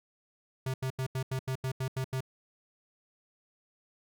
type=tone bursts; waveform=square; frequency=131 Hz; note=C3; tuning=2 cents sharp; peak=-31 dBFS; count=10; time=0.66-2.207 s; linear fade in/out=5 ms; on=80 ms; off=83 ms; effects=none